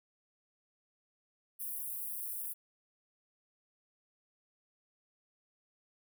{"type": "high-pass noise", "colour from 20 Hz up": "white", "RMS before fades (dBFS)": -40, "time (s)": [1.59, 2.54], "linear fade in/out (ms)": 20, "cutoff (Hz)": 9700, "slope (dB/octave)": 48, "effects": []}